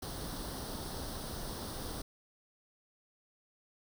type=noise with comb filter; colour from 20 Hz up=pink; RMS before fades=-41 dBFS; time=0.02-2.02 s; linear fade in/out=5 ms; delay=0.21 ms; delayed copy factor=+0.7; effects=none